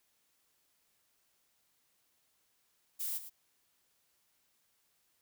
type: noise with echo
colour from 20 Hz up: violet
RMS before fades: -37 dBFS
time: 2.99-3.19 s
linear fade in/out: 20 ms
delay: 110 ms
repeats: 1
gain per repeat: -11 dB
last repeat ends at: 3.3 s
effects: white hiss -75 dBFS RMS until 5.21 s